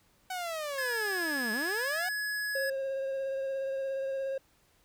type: linear two-way sweep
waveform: sawtooth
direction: down then up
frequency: 755 to 207.7 to 755 Hz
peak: -30 dBFS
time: 0.3-2.09 s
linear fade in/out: 5 ms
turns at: 1.52 s
type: tone with pitch glide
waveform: square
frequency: 1695 to 1684.3 Hz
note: G#6 to G#6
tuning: +35 to +24 cents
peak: -32 dBFS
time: 0.78-2.7 s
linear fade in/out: 5 ms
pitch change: -11 cents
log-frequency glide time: 1.55-2.58 s
type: tone with vibrato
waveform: triangle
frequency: 539 Hz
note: C#5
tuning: 49 cents flat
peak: -29 dBFS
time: 2.55-4.38 s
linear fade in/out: 5 ms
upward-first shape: triangle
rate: 17 Hz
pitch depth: 20 cents each way
effects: pink hiss -67 dBFS RMS until 4.84 s